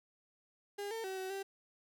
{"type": "tone with pitch steps", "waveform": "35% pulse", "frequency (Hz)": [405.5, 451.5, 380.4, 376.9, 390.7], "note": ["G#4", "A4", "F#4", "F#4", "G4"], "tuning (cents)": [-41, 45, 48, 32, -6], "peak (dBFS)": -37, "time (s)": [0.78, 1.43], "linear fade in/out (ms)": 10, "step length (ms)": 130, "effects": []}